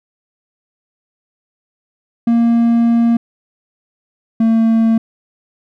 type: tone pair in turn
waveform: triangle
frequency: 233.1 / 225.6 Hz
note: A#3 / A3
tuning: 0 / +44 cents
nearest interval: minor second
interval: 56 cents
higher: first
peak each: -7 dBFS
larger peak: neither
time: 2.27-3.17 / 4.4-4.98 s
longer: first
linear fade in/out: 5 ms
effects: none